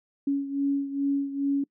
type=beating tone pair; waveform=sine; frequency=278.7 / 281.1 Hz; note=C#4 / C#4; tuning=+9 / +24 cents; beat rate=2.4 Hz; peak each=-25 / -30 dBFS; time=0.27-1.64 s; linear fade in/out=5 ms; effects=noise-tail reverb RT60 0.1 s tail -24 dB re dry